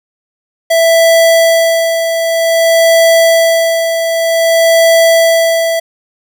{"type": "tone with tremolo", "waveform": "square", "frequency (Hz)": 661, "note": "E5", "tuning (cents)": 5, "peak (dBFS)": -5, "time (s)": [0.7, 5.8], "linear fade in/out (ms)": 10, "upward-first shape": "sine", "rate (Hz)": 0.53, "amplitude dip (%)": 55, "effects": []}